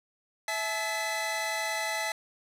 sawtooth tone cluster, 653 / 859 / 2010 Hz, E5 / A5 / B6, -17 / -42 / +30 cents, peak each -32 / -30 / -29 dBFS, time 0.48-2.12 s, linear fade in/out 2 ms, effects low-pass 12000 Hz 12 dB/octave

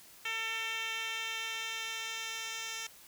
10% pulse tone with band-pass filter sweep, 448.9 Hz, A4, 35 cents sharp, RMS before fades -38 dBFS, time 0.25-2.87 s, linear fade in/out 5 ms, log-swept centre 2800 to 4800 Hz, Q 1.7, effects white hiss -56 dBFS RMS until 3.07 s

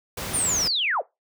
pink noise, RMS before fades -31 dBFS, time 0.17-0.68 s, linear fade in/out 5 ms
sine linear sweep, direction down, 9440 to 368.9 Hz, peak -21 dBFS, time 0.33-1.02 s, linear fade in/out 20 ms
effects noise-tail reverb RT60 0.2 s tail -20 dB re dry + high-pass 60 Hz 12 dB/octave

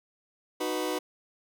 sawtooth chord, B major, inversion first, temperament just, 308.7 / 370.4 / 493.9 Hz, D#4 / F#4 / B4, -14 / +2 / 0 cents, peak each -29 dBFS, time 0.6-0.99 s, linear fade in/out 10 ms, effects none

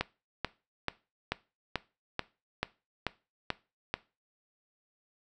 click train, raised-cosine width 0.3 ms, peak -13 dBFS, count 10, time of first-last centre 0.01-3.94 s, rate 2.29 Hz, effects noise-tail reverb RT60 0.3 s tail -19 dB re dry

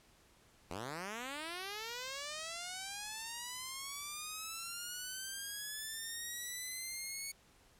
5% pulse linear sweep, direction up, 77.9 to 2227 Hz, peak -30 dBFS, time 0.7-7.32 s, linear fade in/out 10 ms, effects pink hiss -66 dBFS RMS until 7.79 s + low-pass 12000 Hz 12 dB/octave

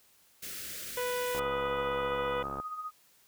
white band-stop noise, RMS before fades -41 dBFS, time 0.42-1.4 s, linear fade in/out 10 ms, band 610 to 1300 Hz, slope 48 dB/octave
harmonic tone, 493.9 Hz, B4, in tune, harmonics 1 / 2 / 3 / 4 / 5 / 6 / 7, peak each -32 / -38 / -42 / -44 / -46 / -48 / -49 dBFS, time 0.97-2.43 s, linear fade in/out 5 ms
click train, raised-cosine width 1 ms, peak -25 dBFS, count 87, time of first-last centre 1.35-2.6 s, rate 68.8 Hz
sine tone with tremolo, 1247 Hz, D#6, 3 cents sharp, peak -34 dBFS, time 1.38-2.91 s, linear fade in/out 20 ms, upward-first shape sine, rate 15 Hz, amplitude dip 55%
effects white hiss -64 dBFS RMS until 3.27 s

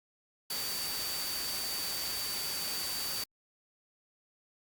sine tone in noise, 4593 Hz, D8, 39 cents flat, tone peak -37 dBFS, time 0.5-3.24 s, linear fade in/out 5 ms, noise white, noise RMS -37 dBFS, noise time 0.5-3.24 s, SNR -3 dB, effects Opus 48 kbps

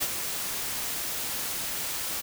white noise with ADSR envelope, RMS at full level -26 dBFS, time 0-2.22 s, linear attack 24 ms, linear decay 48 ms, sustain -6 dB, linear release 22 ms, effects none

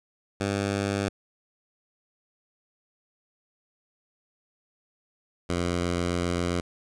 10% pulse tone pair in turn, 100 / 87.56 Hz, G2 / F2, +35 / +5 cents, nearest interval major second, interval 230 cents, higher first, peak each -17 dBFS, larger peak neither, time 0.4-1.09 / 5.49-6.61 s, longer second, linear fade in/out 10 ms, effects resampled to 22050 Hz

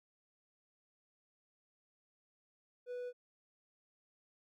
triangle tone, 492.8 Hz, B4, 4 cents flat, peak -38 dBFS, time 2.86-3.13 s, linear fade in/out 50 ms, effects none

